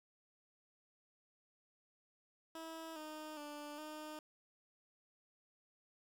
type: tone with pitch steps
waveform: 15% pulse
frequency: 324.4 / 308.1 / 294.5 / 306.4 Hz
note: E4 / D#4 / D4 / D#4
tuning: -28 / -17 / +5 / -27 cents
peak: -40 dBFS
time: 2.55-4.19 s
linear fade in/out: 2 ms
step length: 410 ms
effects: 12-bit